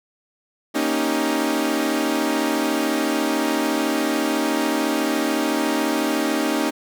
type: chord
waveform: sawtooth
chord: Eb dominant seventh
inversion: second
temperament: equal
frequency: 233.1 / 277.2 / 311.1 / 392 Hz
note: Bb3 / Db4 / Eb4 / G4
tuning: 0 / 0 / 0 / 0 cents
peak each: -23 / -20 / -19 / -25 dBFS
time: 0.74-6.71 s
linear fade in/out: 20 ms
effects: none